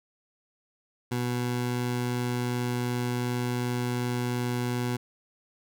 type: tone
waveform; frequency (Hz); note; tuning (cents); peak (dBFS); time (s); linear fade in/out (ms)
20% pulse; 122.7; B2; -11; -22; 1.11-4.97; 10
effects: none